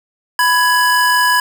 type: tone pair together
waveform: square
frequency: 993 / 1670 Hz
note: B5 / G#6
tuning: +9 / +9 cents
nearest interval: major sixth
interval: 900 cents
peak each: -14 dBFS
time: 0.39-1.4 s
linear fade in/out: 2 ms
effects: none